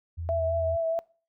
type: tone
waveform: sine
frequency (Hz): 84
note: E2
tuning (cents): +33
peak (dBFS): -31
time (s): 0.17-0.77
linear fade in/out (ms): 20
type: tone with vibrato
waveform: sine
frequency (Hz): 659.3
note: E5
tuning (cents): 0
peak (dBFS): -24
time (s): 0.29-0.99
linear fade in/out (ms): 0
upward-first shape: sine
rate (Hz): 4.7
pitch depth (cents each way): 23
effects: noise-tail reverb RT60 0.4 s tail -24 dB re dry